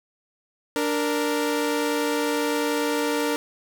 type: tone pair together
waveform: sawtooth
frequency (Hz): 293.7 / 466.2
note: D4 / A#4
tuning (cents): 0 / 0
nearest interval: minor sixth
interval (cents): 800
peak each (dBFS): -21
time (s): 0.76-3.36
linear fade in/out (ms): 0
effects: none